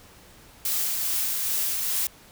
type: noise with tremolo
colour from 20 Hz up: blue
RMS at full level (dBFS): -25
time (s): 0.65-2.07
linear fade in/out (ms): 2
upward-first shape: triangle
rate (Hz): 2.4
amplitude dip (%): 30
effects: pink hiss -51 dBFS RMS until 2.31 s